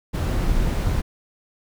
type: noise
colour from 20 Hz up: brown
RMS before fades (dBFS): -21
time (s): 0.13-1.02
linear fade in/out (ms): 20
effects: none